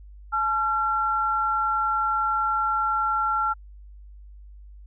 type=tone pair together; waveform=sine; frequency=860 / 1365.2 Hz; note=A5 / F6; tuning=-40 / -40 cents; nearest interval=minor sixth; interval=800 cents; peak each=-27 / -22 dBFS; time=0.32-3.54 s; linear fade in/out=20 ms; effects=added 50 Hz sine -42 dBFS peak until 4.86 s